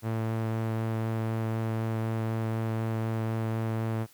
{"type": "tone with low-pass filter", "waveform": "sawtooth", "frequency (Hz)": 112, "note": "A2", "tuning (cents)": 31, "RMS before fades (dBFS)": -30, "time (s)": [0.02, 4.07], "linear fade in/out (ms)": 50, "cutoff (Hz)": 2100, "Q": 0.52, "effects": ["white hiss -58 dBFS RMS until 4.13 s"]}